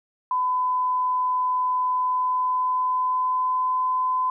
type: tone with pitch glide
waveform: sine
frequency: 1007 to 1016.9 Hz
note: B5 to C6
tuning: +33 to -50 cents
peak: -20 dBFS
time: 0.31-4.3 s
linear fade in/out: 2 ms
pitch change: +17 cents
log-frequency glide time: 1.88-3.85 s
effects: none